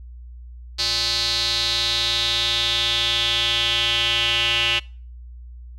square tone with band-pass filter sweep, 117 Hz, A#2, 7 cents sharp, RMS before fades -21 dBFS, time 0.78-4.8 s, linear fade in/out 20 ms, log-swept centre 4400 to 2900 Hz, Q 5.9, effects noise-tail reverb RT60 0.4 s tail -24 dB re dry + added 60 Hz sine -36 dBFS peak until 5.78 s

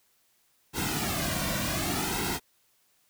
pink noise with flanger, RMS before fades -30 dBFS, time 0.73-2.4 s, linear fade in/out 50 ms, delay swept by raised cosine 1.7 to 2.38 ms, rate 0.66 Hz, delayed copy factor -0.8, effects white hiss -68 dBFS RMS until 3.09 s

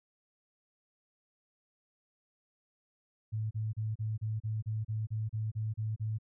sine tone bursts, 109.1 Hz, A2, 14 cents flat, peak -31 dBFS, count 13, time 3.32-6.186 s, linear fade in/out 20 ms, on 190 ms, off 33 ms, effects none

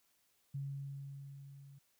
sine tone with level ramp, 138.9 Hz, C#3, 4 cents sharp, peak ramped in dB -37 to -54 dBFS, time 0.54-1.79 s, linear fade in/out 10 ms, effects white hiss -75 dBFS RMS until 1.99 s

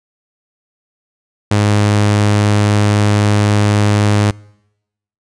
sawtooth tone, 103.83 Hz, G#2, in tune, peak -6 dBFS, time 1.51-4.31 s, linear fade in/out 5 ms, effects noise-tail reverb RT60 0.9 s tail -26 dB re dry + resampled to 22050 Hz

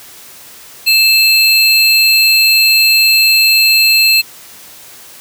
square tone pair together, 2637 / 4186 Hz, E7 / C8, 0 / 0 cents, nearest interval minor sixth, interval 800 cents, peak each -10 dBFS, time 0.86-4.22 s, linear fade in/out 20 ms, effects white hiss -36 dBFS RMS until 5.2 s + high-pass 60 Hz 12 dB/octave

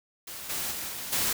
white noise with level steps, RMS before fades -40 / -32 / -35 / -37 / -27 dBFS, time 0.27-1.33 s, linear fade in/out 5 ms, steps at 0.49 / 0.71 / 0.88 / 1.12 s, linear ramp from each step 10 ms, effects none

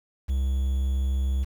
triangle tone with quantisation, 66.4 Hz, C2, 26 cents sharp, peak -20 dBFS, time 0.28-1.45 s, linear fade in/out 20 ms, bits 8, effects none

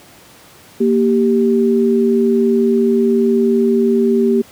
sine tone pair together, 233.1 / 392 Hz, A#3 / G4, 0 / 0 cents, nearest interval major sixth, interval 900 cents, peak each -13 dBFS, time 0.8-4.42 s, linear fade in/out 10 ms, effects pink hiss -43 dBFS RMS until 4.51 s + high-pass 100 Hz 12 dB/octave

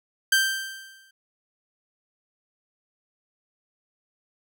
sawtooth tone with exponential decay, 1568 Hz, G6, in tune, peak -12 dBFS, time 0.32-1.11 s, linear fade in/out 5 ms, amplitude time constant 170 ms, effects none

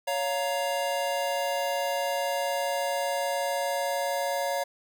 square chord, Bb minor, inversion first, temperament just, 559.4 / 699.2 / 932.3 Hz, Db5 / F5 / Bb5, +16 / +2 / 0 cents, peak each -30 / -32 / -34 dBFS, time 0.07-4.64 s, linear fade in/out 10 ms, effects none

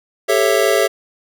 square chord, A dominant seventh, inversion third, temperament just, 396 / 440 / 550 / 660 Hz, G4 / A4 / C#5 / E5, +18 / 0 / -14 / +2 cents, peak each -19 dBFS, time 0.28-0.88 s, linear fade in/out 20 ms, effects none

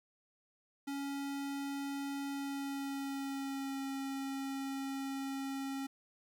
square tone with pitch glide, 279 to 271.8 Hz, C#4 to C#4, +11 to -34 cents, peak -38 dBFS, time 0.87-5.87 s, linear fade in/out 10 ms, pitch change -45 cents, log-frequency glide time 2.3-3.82 s, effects 11-bit

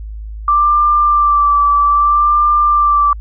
sine tone with vibrato, 1174.7 Hz, D6, in tune, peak -8 dBFS, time 0.48-3.13 s, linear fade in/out 2 ms, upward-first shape sine, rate 0.62 Hz, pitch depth 25 cents each way, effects added 53 Hz sine -24 dBFS peak until 3.2 s

